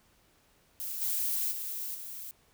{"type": "noise with level steps", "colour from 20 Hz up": "violet", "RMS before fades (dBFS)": [-37, -31, -37, -42], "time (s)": [0.8, 2.31], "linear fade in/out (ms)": 0, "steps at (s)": [1.01, 1.51, 1.94], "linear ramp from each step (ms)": 10, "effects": ["pink hiss -66 dBFS RMS until 2.53 s"]}